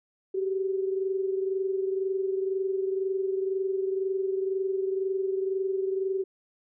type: tone pair together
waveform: sine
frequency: 381.9 / 403.9 Hz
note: G4 / G#4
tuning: -45 / -48 cents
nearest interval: minor second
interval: 97 cents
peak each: -26 / -34 dBFS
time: 0.34-6.24 s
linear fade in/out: 10 ms
effects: none